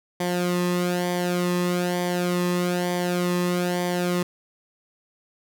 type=tone with flanger; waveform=sawtooth; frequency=177.6 Hz; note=F3; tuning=29 cents sharp; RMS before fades=-24 dBFS; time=0.2-4.23 s; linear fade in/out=5 ms; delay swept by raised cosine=0.74 to 1.36 ms; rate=1.1 Hz; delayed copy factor=-0.7; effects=none